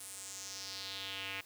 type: tone with band-pass filter sweep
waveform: square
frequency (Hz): 97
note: G2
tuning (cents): -18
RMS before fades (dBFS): -44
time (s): 0-1.41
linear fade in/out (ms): 5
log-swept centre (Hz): 10000 to 2400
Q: 3.1
effects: white hiss -59 dBFS RMS until 1.45 s